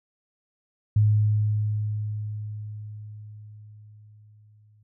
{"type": "tone with exponential decay", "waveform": "sine", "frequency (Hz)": 105.9, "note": "G#2", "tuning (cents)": 34, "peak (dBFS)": -15, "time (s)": [0.96, 4.83], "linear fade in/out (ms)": 5, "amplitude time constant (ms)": 840, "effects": []}